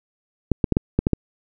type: clicks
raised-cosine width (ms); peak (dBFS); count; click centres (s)
3; -4; 7; 0.517 / 0.642 / 0.723 / 0.769 / 0.99 / 1.069 / 1.133
effects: none